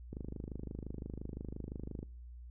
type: click train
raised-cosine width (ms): 3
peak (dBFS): -29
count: 50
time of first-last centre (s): 0.13-2.029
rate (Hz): 25.8
effects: noise-tail reverb RT60 0.6 s tail -26 dB re dry + added 60 Hz sine -47 dBFS peak until 2.5 s